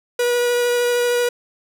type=tone with vibrato; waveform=45% pulse; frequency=484.6 Hz; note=B4; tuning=33 cents flat; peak=-16 dBFS; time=0.19-1.29 s; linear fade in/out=5 ms; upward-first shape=sine; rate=13 Hz; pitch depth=9 cents each way; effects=none